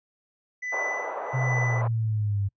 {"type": "tone with tremolo", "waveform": "triangle", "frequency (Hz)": 1996, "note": "B6", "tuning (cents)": 18, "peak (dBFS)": -25, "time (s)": [0.62, 1.82], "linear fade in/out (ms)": 10, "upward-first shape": "sine", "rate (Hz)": 1.3, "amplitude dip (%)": 95}
{"type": "band-pass noise", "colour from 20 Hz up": "white", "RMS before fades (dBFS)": -33, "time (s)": [0.72, 1.88], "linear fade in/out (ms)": 10, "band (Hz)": [480, 1000], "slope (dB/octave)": 24}
{"type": "linear sweep", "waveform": "sine", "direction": "down", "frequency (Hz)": [130.81, 98], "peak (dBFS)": -23, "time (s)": [1.33, 2.49], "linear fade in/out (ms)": 20}
{"effects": ["noise-tail reverb RT60 0.1 s tail -26 dB re dry", "resampled to 16000 Hz"]}